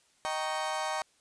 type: chord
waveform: 35% pulse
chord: Eb dominant seventh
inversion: none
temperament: equal with one note detuned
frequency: 622.3 / 777.7 / 932.3 / 1108.7 Hz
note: Eb5 / G5 / Bb5 / Db6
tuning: 0 / -14 / 0 / 0 cents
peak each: -35 / -34 / -35 / -36 dBFS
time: 0.25-1.02 s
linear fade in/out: 0 ms
effects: white hiss -67 dBFS RMS until 1.2 s + resampled to 22050 Hz